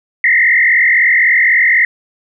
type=tone with frequency modulation; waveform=sine; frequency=1975.5 Hz; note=B6; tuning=in tune; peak=-7 dBFS; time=0.24-1.85 s; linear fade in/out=2 ms; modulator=43.8 Hz; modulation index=3.3; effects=none